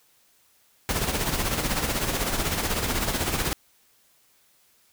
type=noise with tremolo; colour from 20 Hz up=pink; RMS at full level=-24 dBFS; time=0.89-3.53 s; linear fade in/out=0 ms; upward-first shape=sine; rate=16 Hz; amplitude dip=55%; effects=white hiss -62 dBFS RMS until 4.92 s